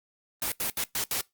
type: noise bursts at uneven times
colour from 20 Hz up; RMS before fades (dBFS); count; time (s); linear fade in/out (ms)
white; -29; 5; 0.42-0.52 / 0.6-0.7 / 0.77-0.84 / 0.95-1.04 / 1.11-1.21; 2
effects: noise-tail reverb RT60 0.2 s tail -23 dB re dry + Opus 32 kbps